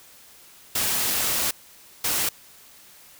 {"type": "noise bursts at uneven times", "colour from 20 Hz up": "white", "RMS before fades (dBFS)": -24, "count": 2, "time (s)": [[0.75, 1.51], [2.04, 2.29]], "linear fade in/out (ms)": 5, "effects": ["white hiss -50 dBFS RMS until 3.19 s"]}